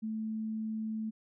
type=tone; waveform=sine; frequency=219.1 Hz; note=A3; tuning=7 cents flat; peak=-33 dBFS; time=0.02-1.11 s; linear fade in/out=20 ms; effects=none